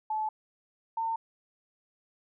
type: tone pair in turn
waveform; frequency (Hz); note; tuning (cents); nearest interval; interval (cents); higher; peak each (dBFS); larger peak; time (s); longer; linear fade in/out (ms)
sine; 865 / 904.8; A5 / A5; -30 / +48; minor second; 78; second; -28; neither; 0.1-0.29 / 0.97-1.16; neither; 5
effects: none